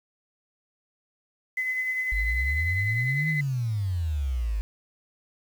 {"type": "tone with tremolo", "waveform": "sine", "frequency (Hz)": 2029, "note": "B6", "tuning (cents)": 46, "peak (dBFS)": -23, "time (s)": [1.57, 3.41], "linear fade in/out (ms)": 5, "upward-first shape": "triangle", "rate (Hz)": 10, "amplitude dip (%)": 45}
{"type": "exponential two-way sweep", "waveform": "sine", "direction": "up then down", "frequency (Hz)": [50.1, 160, 50.1], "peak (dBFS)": -24, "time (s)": [2.12, 4.61], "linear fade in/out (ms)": 0, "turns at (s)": 3.29}
{"effects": ["tanh soft clip ceiling -16 dBFS", "8-bit"]}